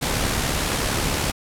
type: noise with amplitude modulation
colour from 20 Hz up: pink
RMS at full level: -21 dBFS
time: 0.01-1.32 s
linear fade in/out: 20 ms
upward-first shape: sine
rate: 70.9 Hz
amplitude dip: 40%
effects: low-pass 12000 Hz 12 dB/octave